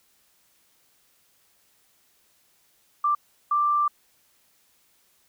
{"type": "tone bursts at uneven times", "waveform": "sine", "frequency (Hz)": 1179, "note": "D6", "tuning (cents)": 6, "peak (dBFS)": -19, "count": 2, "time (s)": [[3.04, 3.15], [3.51, 3.88]], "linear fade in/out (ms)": 5, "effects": ["white hiss -64 dBFS RMS until 5.28 s"]}